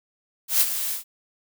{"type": "noise with ADSR envelope", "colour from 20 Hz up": "blue", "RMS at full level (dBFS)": -17, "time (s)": [0.48, 1.04], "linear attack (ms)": 130, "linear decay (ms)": 42, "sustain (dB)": -10, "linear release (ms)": 120, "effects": []}